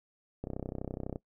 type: click train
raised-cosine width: 2 ms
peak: -23 dBFS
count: 24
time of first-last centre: 0.44-1.159 s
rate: 32 Hz
effects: noise-tail reverb RT60 0.1 s tail -20 dB re dry